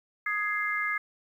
sine chord, Ab major, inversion second, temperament equal with one note detuned, 1244.5 / 1669.9 / 2093 Hz, Eb6 / Ab6 / C7, 0 / +9 / 0 cents, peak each -33 / -31 / -30 dBFS, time 0.26-0.98 s, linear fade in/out 5 ms, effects 10-bit

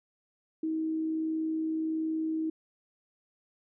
sine tone with amplitude modulation, 318.1 Hz, D#4, 38 cents sharp, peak -27 dBFS, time 0.63-2.5 s, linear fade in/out 5 ms, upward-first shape sine, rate 61.4 Hz, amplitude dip 25%, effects none

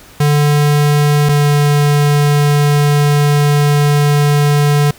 square tone pair in turn, 146.83 / 145.9 Hz, D3 / D3, 0 / -11 cents, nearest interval unison, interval 11 cents, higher first, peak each -9 / -9 dBFS, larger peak neither, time 0.2-1.29 / 1.29-4.91 s, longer second, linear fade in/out 5 ms, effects pink hiss -40 dBFS RMS until 4.98 s

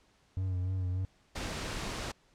triangle tone with vibrato, 92.5 Hz, F#2, in tune, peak -28 dBFS, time 0.37-1.05 s, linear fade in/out 0 ms, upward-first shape sine, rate 3.4 Hz, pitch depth 39 cents each way
pink noise, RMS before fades -37 dBFS, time 1.35-2.12 s, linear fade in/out 10 ms
effects pink hiss -67 dBFS RMS until 2.34 s + low-pass 7000 Hz 12 dB/octave

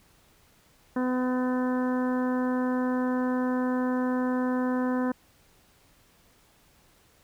harmonic tone, 252.8 Hz, B3, 41 cents sharp, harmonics 1 / 2 / 3 / 4 / 5 / 6 / 7, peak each -25 / -32 / -39 / -36 / -43 / -41 / -44 dBFS, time 0.96-5.12 s, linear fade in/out 5 ms, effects pink hiss -61 dBFS RMS until 7.23 s

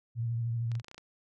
sine tone with vibrato, 116.54 Hz, A#2, in tune, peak -29 dBFS, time 0.15-0.82 s, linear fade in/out 50 ms, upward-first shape sine, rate 13 Hz, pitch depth 34 cents each way
clicks, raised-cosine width 0.2 ms, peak -30 dBFS, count 8, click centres 0.717 / 0.753 / 0.798 / 0.845 / 0.883 / 0.914 / 0.945 / 0.98 s
effects none

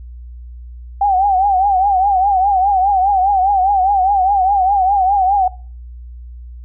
sine tone with vibrato, 776 Hz, G5, 18 cents flat, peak -10 dBFS, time 1.01-5.48 s, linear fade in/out 5 ms, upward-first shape triangle, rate 4.9 Hz, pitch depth 120 cents each way, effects noise-tail reverb RT60 0.4 s tail -20 dB re dry + added 60 Hz sine -30 dBFS peak until 6.64 s

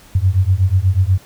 sine beating tone pair, 90 / 98.2 Hz, F#2 / G2, -47 / +4 cents, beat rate 8.2 Hz, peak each -14 dBFS, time 0.15-1.18 s, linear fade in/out 5 ms, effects pink hiss -45 dBFS RMS until 1.25 s

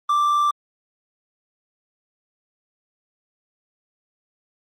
triangle tone with amplitude modulation, 1176 Hz, D6, 2 cents sharp, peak -13 dBFS, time 0.09-0.51 s, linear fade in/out 5 ms, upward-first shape sine, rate 83.6 Hz, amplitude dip 25%, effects Opus 32 kbps

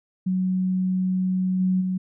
sine tone with level steps, 185.5 Hz, F#3, 5 cents sharp, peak -20 / -18 / -22 dBFS, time 0.26-1.98 s, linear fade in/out 10 ms, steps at 1.59 / 1.8 s, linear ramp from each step 20 ms, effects none

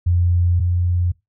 sine tone pair in turn, 87.6 / 88.26 Hz, F2 / F2, +6 / +19 cents, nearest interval unison, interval 13 cents, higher second, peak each -13 / -15 dBFS, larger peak first, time 0.06-0.6 / 0.6-1.12 s, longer first, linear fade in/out 10 ms, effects noise-tail reverb RT60 0.2 s tail -22 dB re dry

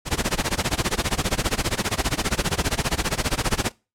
pink noise with tremolo, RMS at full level -20 dBFS, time 0.05-3.72 s, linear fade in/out 50 ms, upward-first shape sine, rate 15 Hz, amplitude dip 95%, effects noise-tail reverb RT60 0.3 s tail -25 dB re dry + low-pass 10000 Hz 12 dB/octave

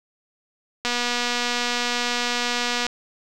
click train, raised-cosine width 0.2 ms, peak -7 dBFS, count 489, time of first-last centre 0.85-2.867 s, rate 242 Hz, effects none

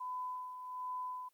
sine tone with tremolo, 1005 Hz, B5, 30 cents sharp, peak -37 dBFS, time 0-1.29 s, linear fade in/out 10 ms, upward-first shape sine, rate 1.3 Hz, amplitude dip 55%, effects white hiss -75 dBFS RMS until 1.33 s + Opus 48 kbps

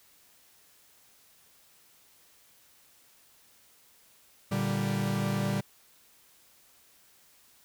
45% pulse chord, G minor, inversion first, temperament equal, 116.54 / 146.83 / 196 Hz, Bb2 / D3 / G3, 0 / 0 / 0 cents, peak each -33 / -33 / -30 dBFS, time 4.51-5.61 s, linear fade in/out 10 ms, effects white hiss -61 dBFS RMS until 7.64 s

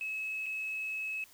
sine tone with dropouts, 2580 Hz, E7, 38 cents flat, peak -33 dBFS, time 0.01-1.24 s, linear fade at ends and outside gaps 1 ms, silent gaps 0.46-0.464 s, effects tanh soft clip ceiling -29 dBFS + white hiss -59 dBFS RMS until 1.33 s

